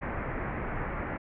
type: low-pass noise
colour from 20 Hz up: pink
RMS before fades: -34 dBFS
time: 0.01-1.18 s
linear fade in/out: 20 ms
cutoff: 2200 Hz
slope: 48 dB/octave
effects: none